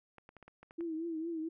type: clicks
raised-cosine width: 0.5 ms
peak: -38 dBFS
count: 8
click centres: 0.183 / 0.291 / 0.367 / 0.427 / 0.48 / 0.63 / 0.709 / 0.808 s
type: tone with vibrato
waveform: sine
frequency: 327.1 Hz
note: E4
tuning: 13 cents flat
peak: -35 dBFS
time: 0.78-1.49 s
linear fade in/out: 10 ms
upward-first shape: triangle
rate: 4.4 Hz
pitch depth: 86 cents each way
effects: none